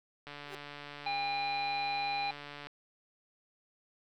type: click train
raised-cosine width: 0.3 ms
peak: -29 dBFS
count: 349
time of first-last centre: 0.27-2.67 s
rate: 145 Hz
type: tone with exponential growth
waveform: 35% pulse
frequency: 392 Hz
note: G4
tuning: in tune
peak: -38 dBFS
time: 0.43-0.55 s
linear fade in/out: 2 ms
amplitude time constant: 26 ms
type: harmonic tone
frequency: 807 Hz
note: G#5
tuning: 50 cents flat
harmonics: 1 / 3 / 5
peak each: -33 / -38 / -40 dBFS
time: 1.06-2.31 s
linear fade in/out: 5 ms
effects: none